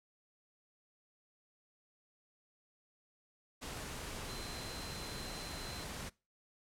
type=tone in noise; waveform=sine; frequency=4089 Hz; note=C8; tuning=41 cents flat; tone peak=-49 dBFS; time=4.28-5.85 s; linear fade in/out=20 ms; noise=pink; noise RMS=-44 dBFS; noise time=3.61-6.1 s; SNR=-8 dB; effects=noise-tail reverb RT60 0.3 s tail -23 dB re dry + low-pass 11000 Hz 12 dB/octave